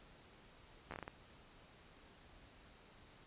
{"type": "slowing click train", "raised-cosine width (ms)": 0.5, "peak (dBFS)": -30, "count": 7, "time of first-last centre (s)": [0.91, 1.079], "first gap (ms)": 12, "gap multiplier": 1.34, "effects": ["pink hiss -62 dBFS RMS until 3.26 s", "resampled to 8000 Hz"]}